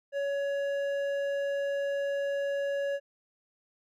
sine tone with hard clipping, 561 Hz, C#5, 21 cents sharp, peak -30 dBFS, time 0.12-3 s, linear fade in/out 50 ms, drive 8 dB, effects none

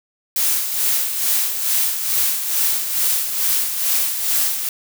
blue noise with tremolo, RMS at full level -17 dBFS, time 0.36-4.69 s, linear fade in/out 2 ms, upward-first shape sine, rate 2.3 Hz, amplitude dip 55%, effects none

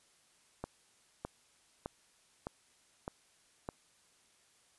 click train, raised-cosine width 1 ms, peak -24 dBFS, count 6, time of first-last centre 0.64-3.689 s, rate 1.64 Hz, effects white hiss -68 dBFS RMS until 4.78 s + resampled to 24000 Hz

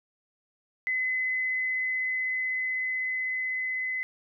sine tone with level ramp, 2029 Hz, B6, 46 cents sharp, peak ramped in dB -25 to -28 dBFS, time 0.87-4.03 s, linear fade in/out 0 ms, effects none

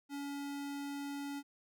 square tone, 282.9 Hz, C#4, 35 cents sharp, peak -40 dBFS, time 0.09-1.43 s, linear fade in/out 50 ms, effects none

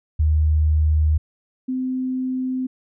sine tone pair in turn, 77.1 / 257.4 Hz, D#2 / C4, -15 / -28 cents, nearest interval octave + major sixth, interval 2087 cents, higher second, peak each -14 / -21 dBFS, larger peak first, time 0.19-1.18 / 1.68-2.67 s, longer neither, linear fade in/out 10 ms, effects none

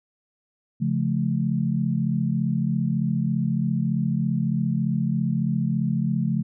sine chord, Db augmented, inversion none, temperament just, 138.59 / 173.24 / 216.5 Hz, Db3 / F3 / A3, 0 / -14 / -28 cents, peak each -25 dBFS, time 0.8-6.43 s, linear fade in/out 20 ms, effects none

